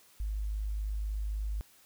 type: tone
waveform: sine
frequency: 51.91 Hz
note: G#1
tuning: in tune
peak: -31 dBFS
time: 0.2-1.61 s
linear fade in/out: 0 ms
effects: white hiss -61 dBFS RMS until 1.85 s